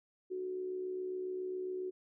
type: tone with amplitude modulation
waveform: sine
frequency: 370 Hz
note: F#4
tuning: in tune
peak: -34 dBFS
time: 0.3-1.91 s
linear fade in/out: 20 ms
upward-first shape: sine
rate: 67.3 Hz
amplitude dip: 45%
effects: none